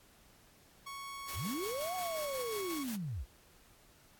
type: tone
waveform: sawtooth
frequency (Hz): 1108.7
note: C#6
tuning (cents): 0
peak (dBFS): -39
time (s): 0.86-2.84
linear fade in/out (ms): 10
type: noise with tremolo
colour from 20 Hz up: white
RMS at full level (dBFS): -45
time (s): 1.27-2.97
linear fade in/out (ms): 20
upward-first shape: square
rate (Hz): 5.6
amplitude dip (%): 35
type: linear two-way sweep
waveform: sine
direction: up then down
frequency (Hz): 41.2 to 747 to 41.2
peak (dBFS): -36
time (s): 1.33-3.26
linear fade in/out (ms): 50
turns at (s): 1.95
effects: pink hiss -63 dBFS RMS until 4.19 s + AAC 64 kbps